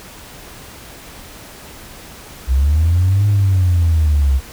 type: linear two-way sweep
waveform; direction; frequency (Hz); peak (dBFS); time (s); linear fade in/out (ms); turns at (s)
sine; up then down; 61.74 to 103.83 to 64.8; -9; 2.47-4.41; 50; 3.27
effects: tanh soft clip ceiling -7 dBFS + pink hiss -37 dBFS RMS until 4.52 s